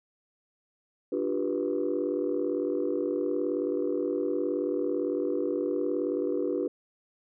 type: chord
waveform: sine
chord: G dominant seventh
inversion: second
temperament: just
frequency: 294 / 352.8 / 392 / 490 Hz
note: D4 / F4 / G4 / B4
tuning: +2 / +18 / 0 / -14 cents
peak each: -31 dBFS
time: 1.12-6.68 s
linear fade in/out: 5 ms
effects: tanh soft clip ceiling -18 dBFS